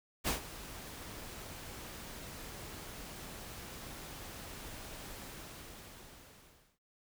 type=noise with ADSR envelope; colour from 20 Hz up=pink; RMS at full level=-31 dBFS; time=0.24-6.79 s; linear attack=37 ms; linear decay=120 ms; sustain=-16 dB; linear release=1600 ms; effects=none